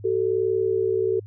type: tone pair together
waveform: sine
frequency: 380.3 / 441.2 Hz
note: F#4 / A4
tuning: +48 / +5 cents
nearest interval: minor third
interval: 257 cents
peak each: -22 / -23 dBFS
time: 0.04-1.2 s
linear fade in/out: 10 ms
effects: added 103 Hz sine -38 dBFS peak until 1.26 s